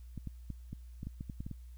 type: clicks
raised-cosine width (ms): 5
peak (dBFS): -28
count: 11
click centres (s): 0.177 / 0.273 / 0.503 / 0.73 / 1.031 / 1.07 / 1.209 / 1.298 / 1.405 / 1.465 / 1.513
effects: added 60 Hz sine -47 dBFS peak until 1.77 s + white hiss -71 dBFS RMS until 1.77 s